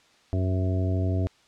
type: harmonic tone with a mistuned harmonic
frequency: 92.5 Hz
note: F#2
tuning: in tune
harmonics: 1 / 2 / 3 / 4 / 5 / 6 / 7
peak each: -23 / -35 / -32 / -36 / -41 / -44 / -36 dBFS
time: 0.33-1.27 s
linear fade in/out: 0 ms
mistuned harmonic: 7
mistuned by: +22 cents
effects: white hiss -59 dBFS RMS until 1.47 s + low-pass 5000 Hz 12 dB/octave